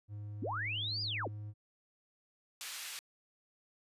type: tone with pitch glide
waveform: triangle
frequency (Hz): 103.83 to 104.92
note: G#2 to G#2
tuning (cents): 0 to +18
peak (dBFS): -39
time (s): 0.08-1.54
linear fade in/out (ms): 50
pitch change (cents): +18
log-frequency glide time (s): 0.18-0.89
type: linear two-way sweep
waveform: sine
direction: up then down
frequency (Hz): 187.3 to 4978 to 187.3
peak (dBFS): -35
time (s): 0.42-1.28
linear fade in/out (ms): 5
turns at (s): 1.02
type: band-pass noise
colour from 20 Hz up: pink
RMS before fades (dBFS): -44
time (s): 2.61-2.99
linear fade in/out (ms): 0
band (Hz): 2000 to 13000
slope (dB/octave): 12
effects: resampled to 32000 Hz